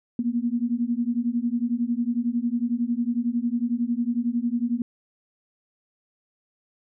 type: beating tone pair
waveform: sine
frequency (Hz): 232.6 / 243.6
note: A#3 / B3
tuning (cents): -4 / -24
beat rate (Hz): 11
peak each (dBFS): -25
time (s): 0.19-4.82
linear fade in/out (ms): 2
effects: none